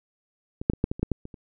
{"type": "clicks", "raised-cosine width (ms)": 3, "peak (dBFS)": [-19, -6, -18, -8, -14, -23, -10, -11, -25, -29], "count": 10, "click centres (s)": [0.615, 0.699, 0.735, 0.841, 0.915, 0.995, 1.03, 1.117, 1.254, 1.342], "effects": []}